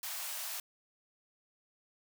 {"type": "high-pass noise", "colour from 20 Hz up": "white", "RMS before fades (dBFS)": -40, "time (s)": [0.03, 0.6], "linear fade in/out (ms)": 2, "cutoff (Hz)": 600, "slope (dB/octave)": 96, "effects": []}